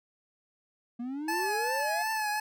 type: exponential sweep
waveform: triangle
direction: up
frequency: 233.1 to 722 Hz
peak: -31 dBFS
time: 0.99-2.03 s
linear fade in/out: 10 ms
type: tone with vibrato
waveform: 25% pulse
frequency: 859 Hz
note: A5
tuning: 42 cents flat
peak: -25 dBFS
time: 1.28-2.4 s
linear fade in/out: 5 ms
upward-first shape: triangle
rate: 2.7 Hz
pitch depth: 57 cents each way
effects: none